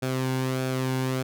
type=tone with flanger; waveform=sawtooth; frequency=130 Hz; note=C3; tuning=11 cents flat; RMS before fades=-27 dBFS; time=0.02-1.23 s; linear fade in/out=10 ms; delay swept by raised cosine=1 to 1.62 ms; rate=1.6 Hz; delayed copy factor=-0.5; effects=none